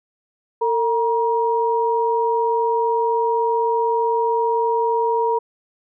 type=tone pair together; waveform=sine; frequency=453.9 / 949 Hz; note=A#4 / A#5; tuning=-46 / +31 cents; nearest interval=octave + minor second; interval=1277 cents; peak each=-19 dBFS; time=0.61-5.39 s; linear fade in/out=10 ms; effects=none